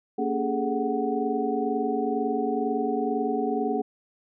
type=tone cluster; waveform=sine; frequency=231 / 280.8 / 408.3 / 430.4 / 743 Hz; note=A#3 / C#4 / G#4 / A4 / F#5; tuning=-16 / +22 / -29 / -38 / +7 cents; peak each=-30 dBFS; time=0.18-3.82 s; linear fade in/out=10 ms; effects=none